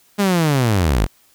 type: linear sweep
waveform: sawtooth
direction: down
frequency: 207.7 to 41.2 Hz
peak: -10 dBFS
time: 0.18-1.07 s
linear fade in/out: 20 ms
effects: white hiss -55 dBFS RMS until 1.34 s